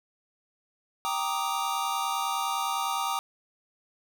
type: chord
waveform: square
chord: Eb major seventh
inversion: first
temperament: equal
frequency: 784 / 932.3 / 1174.7 / 1244.5 Hz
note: G5 / Bb5 / D6 / Eb6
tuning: 0 / 0 / 0 / 0 cents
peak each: -34 / -33 / -35 / -33 dBFS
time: 1.05-3.19 s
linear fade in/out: 0 ms
effects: none